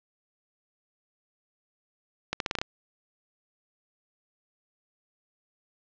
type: accelerating click train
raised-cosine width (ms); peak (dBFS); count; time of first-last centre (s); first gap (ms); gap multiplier
0.2; -10; 7; 2.33-2.615; 72; 0.83
effects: low-pass 5000 Hz 12 dB/octave